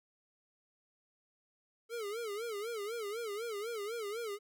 square tone with vibrato, 436.6 Hz, A4, 13 cents flat, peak -38 dBFS, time 1.89-4.39 s, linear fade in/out 50 ms, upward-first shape sine, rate 4 Hz, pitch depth 150 cents each way, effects none

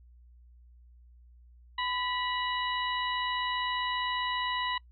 harmonic tone with a mistuned harmonic, 975 Hz, B5, 23 cents flat, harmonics 1 / 2 / 3 / 4, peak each -32 / -35 / -37 / -38 dBFS, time 1.78-4.78 s, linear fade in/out 5 ms, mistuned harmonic 1, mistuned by +48 cents, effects noise-tail reverb RT60 0.1 s tail -25 dB re dry + added 60 Hz sine -53 dBFS peak until 4.91 s

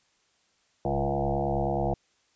sine tone with frequency modulation, 415.3 Hz, G#4, in tune, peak -24 dBFS, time 0.85-1.94 s, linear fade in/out 2 ms, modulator 69.5 Hz, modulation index 5.4, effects white hiss -68 dBFS RMS until 2.35 s + resampled to 16000 Hz

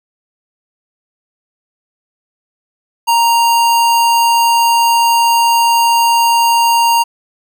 square tone, 932.3 Hz, A#5, in tune, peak -9 dBFS, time 3.07-7.04 s, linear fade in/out 20 ms, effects none

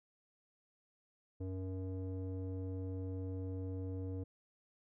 square tone with low-pass filter, 93.8 Hz, F#2, 24 cents sharp, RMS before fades -41 dBFS, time 1.4-4.24 s, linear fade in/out 10 ms, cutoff 420 Hz, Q 2.4, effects none

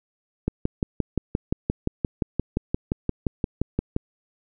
click train, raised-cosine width 3 ms, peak -9 dBFS, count 21, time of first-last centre 0.48-3.964 s, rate 5.74 Hz, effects none

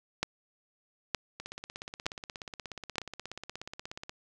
two click trains, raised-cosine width 0.2 ms, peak -11 / -23 dBFS, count 4 / 46, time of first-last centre 0.23-2.982 / 1.4-4.095 s, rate 1.09 / 16.7 Hz, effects none

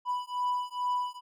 triangle beating tone pair, 987.8 / 990.1 Hz, B5 / B5, 0 / +4 cents, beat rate 2.3 Hz, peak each -30 dBFS, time 0.05-1.21 s, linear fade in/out 50 ms, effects none

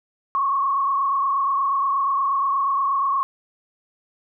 sine tone with frequency modulation, 1100 Hz, C#6, 14 cents flat, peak -18 dBFS, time 0.35-3.23 s, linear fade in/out 0 ms, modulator 28.4 Hz, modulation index 1.3, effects none

